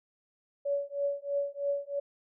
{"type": "tone with tremolo", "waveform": "sine", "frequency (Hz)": 566, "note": "C#5", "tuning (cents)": 36, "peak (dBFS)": -25, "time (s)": [0.65, 2], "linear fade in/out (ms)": 10, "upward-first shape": "triangle", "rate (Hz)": 3.1, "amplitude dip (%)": 100, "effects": []}